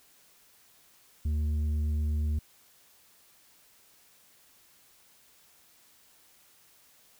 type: tone with tanh clipping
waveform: triangle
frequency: 75.7 Hz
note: D#2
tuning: 47 cents flat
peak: -27 dBFS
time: 1.25-2.39 s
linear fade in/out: 5 ms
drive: 10 dB
effects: white hiss -61 dBFS RMS until 7.19 s